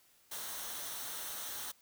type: noise with comb filter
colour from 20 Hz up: white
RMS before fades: -42 dBFS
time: 0.31-1.72 s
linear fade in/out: 10 ms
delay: 0.41 ms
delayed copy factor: -0.5
effects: white hiss -67 dBFS RMS until 1.81 s